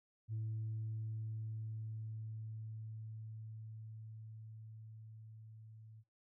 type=tone with level ramp; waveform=sine; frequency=110 Hz; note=A2; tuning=in tune; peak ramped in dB=-36 to -54 dBFS; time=0.28-6.04 s; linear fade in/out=50 ms; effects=noise-tail reverb RT60 0.2 s tail -23 dB re dry + tanh soft clip ceiling -35 dBFS